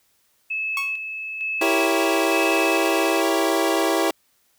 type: tone with tremolo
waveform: sine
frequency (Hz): 2600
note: E7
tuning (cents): -24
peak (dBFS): -23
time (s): 0.5-3.21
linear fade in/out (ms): 10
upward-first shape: square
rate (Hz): 1.1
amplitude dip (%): 45
type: tone with exponential decay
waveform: sawtooth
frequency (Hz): 1105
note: C#6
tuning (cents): -6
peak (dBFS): -19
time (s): 0.77-0.99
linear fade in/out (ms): 2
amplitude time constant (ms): 46
type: chord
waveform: 25% pulse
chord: E diminished seventh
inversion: none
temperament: equal with one note detuned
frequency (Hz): 329.6 / 392 / 462.4 / 554.4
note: E4 / G4 / Bb4 / Db5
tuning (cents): 0 / 0 / -14 / 0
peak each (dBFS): -18 / -20 / -24 / -22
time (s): 1.61-4.11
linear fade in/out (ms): 5
effects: white hiss -64 dBFS RMS until 4.58 s